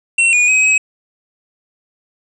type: tone with pitch steps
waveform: square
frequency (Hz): 2719 / 2451 / 2531 / 2548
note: F7 / D#7 / D#7 / D#7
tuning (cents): -47 / -27 / +29 / +41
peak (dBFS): -10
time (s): 0.18-0.78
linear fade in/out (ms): 5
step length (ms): 150
effects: resampled to 24000 Hz + 7-bit